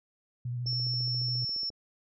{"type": "tone with vibrato", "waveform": "sine", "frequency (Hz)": 122.1, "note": "B2", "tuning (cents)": -19, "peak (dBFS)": -31, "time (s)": [0.45, 1.45], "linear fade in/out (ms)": 5, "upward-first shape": "sine", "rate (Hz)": 13, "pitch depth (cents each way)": 28}
{"type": "tone", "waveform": "sine", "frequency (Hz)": 5400, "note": "E8", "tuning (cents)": 41, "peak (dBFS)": -30, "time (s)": [0.66, 1.7], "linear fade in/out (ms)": 10}
{"type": "click train", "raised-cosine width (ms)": 2, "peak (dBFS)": -38, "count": 16, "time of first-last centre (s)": [0.66, 1.702], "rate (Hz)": 14.4}
{"effects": []}